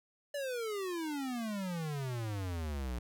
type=exponential sweep; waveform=square; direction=down; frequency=586 to 58.27 Hz; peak=-36 dBFS; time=0.34-2.99 s; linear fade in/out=5 ms; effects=none